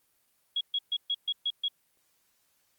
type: tone bursts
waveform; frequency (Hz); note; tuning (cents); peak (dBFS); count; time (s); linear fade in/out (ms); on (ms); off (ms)
sine; 3322; G#7; 0; -26; 7; 0.56-1.683; 5; 49; 130
effects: white hiss -71 dBFS RMS until 2.78 s + Opus 24 kbps